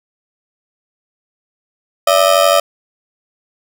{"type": "ring-modulated tone", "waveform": "30% pulse", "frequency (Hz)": 622.3, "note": "D#5", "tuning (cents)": 0, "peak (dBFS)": -3, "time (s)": [2.07, 2.6], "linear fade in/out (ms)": 5, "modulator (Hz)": 46.1, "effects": []}